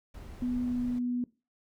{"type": "noise", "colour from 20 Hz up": "brown", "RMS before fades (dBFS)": -44, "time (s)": [0.14, 0.99], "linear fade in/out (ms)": 5}
{"type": "tone with pitch glide", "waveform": "sine", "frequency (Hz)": [246.9, 245.3], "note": ["B3", "B3"], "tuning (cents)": [0, -12], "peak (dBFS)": -28, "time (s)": [0.42, 1.24], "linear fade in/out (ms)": 2, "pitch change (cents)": -12, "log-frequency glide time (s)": [0.61, 0.78]}
{"effects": ["noise-tail reverb RT60 0.3 s tail -20 dB re dry"]}